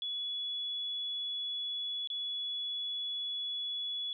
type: tone with dropouts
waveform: sine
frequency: 3399 Hz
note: G#7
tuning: 39 cents sharp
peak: -34 dBFS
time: 0.02-4.13 s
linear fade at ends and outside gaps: 1 ms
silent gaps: 2.074-2.101 s
effects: none